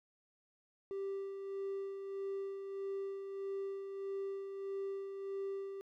triangle tone with tremolo, 392 Hz, G4, in tune, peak -34 dBFS, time 0.91-5.81 s, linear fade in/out 0 ms, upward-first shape sine, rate 1.6 Hz, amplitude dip 50%, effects tanh soft clip ceiling -31 dBFS

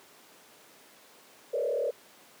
sine tone with frequency modulation, 523.3 Hz, C5, in tune, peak -26 dBFS, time 1.53-1.91 s, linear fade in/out 10 ms, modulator 37 Hz, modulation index 2, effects pink hiss -55 dBFS RMS until 2.4 s + high-pass 300 Hz 12 dB/octave

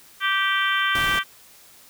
harmonic tone, 390 Hz, G4, 9 cents flat, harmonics 3 / 4 / 5 / 6 / 7 / 8 / 9, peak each -25 / -23 / -27 / -30 / -35 / -27 / -35 dBFS, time 0.2-1.24 s, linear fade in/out 50 ms
pink noise, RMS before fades -31 dBFS, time 0.95-1.19 s, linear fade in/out 2 ms
effects white hiss -50 dBFS RMS until 1.89 s

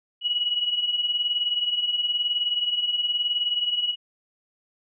sine beating tone pair, 2903 / 2922 Hz, F#7 / F#7, -34 / -22 cents, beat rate 19 Hz, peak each -29 / -23 dBFS, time 0.21-3.96 s, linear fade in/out 50 ms, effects none

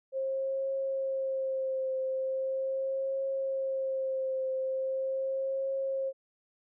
sine tone with vibrato, 532 Hz, C5, 29 cents sharp, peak -29 dBFS, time 0.12-6.13 s, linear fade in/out 50 ms, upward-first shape triangle, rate 0.4 Hz, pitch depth 26 cents each way, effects none

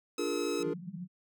triangle chord, Bb dominant seventh, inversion first, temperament equal, 293.7 / 349.2 / 415.3 / 466.2 Hz, D4 / F4 / Ab4 / Bb4, 0 / 0 / 0 / 0 cents, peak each -34 dBFS, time 0.18-0.74 s, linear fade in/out 10 ms
10% pulse tone, 1288 Hz, E6, 41 cents flat, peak -31 dBFS, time 0.18-0.63 s, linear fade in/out 2 ms
pink band-pass noise, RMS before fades -42 dBFS, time 0.59-1.08 s, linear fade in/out 50 ms, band 160 to 190 Hz, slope 96 dB/octave
effects none

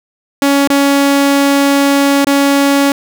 sawtooth tone with dropouts, 280 Hz, C#4, 18 cents sharp, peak -4 dBFS, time 0.42-2.92 s, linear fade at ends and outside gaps 2 ms, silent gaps 0.675-0.701 / 2.247-2.269 s, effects none

